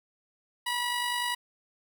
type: tone with amplitude modulation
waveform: 15% pulse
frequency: 971 Hz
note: B5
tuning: 30 cents flat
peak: -20 dBFS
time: 0.66-1.35 s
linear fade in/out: 10 ms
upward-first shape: sine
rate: 50.3 Hz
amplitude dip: 35%
effects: none